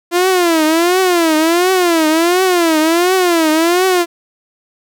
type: tone with vibrato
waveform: sawtooth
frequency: 341.4 Hz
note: F4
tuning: 39 cents flat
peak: -6 dBFS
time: 0.11-4.06 s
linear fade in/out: 50 ms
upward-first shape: triangle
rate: 1.4 Hz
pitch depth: 190 cents each way
effects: none